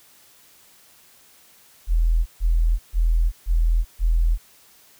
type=tone bursts; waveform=sine; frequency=41.19 Hz; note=E1; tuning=1 cent flat; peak=-15 dBFS; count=5; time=1.87-4.38 s; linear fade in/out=50 ms; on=390 ms; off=140 ms; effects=white hiss -53 dBFS RMS until 4.99 s